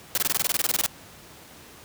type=noise bursts; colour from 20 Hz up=white; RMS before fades=-23 dBFS; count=15; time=0.15-0.862 s; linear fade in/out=0 ms; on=26 ms; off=23 ms; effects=pink hiss -47 dBFS RMS until 1.84 s + high-pass 80 Hz 12 dB/octave